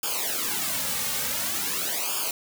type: noise with flanger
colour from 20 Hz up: white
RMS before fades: -28 dBFS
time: 0.03-2.31 s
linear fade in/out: 2 ms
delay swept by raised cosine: 0.5 to 3 ms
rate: 0.47 Hz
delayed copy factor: -0.95
effects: none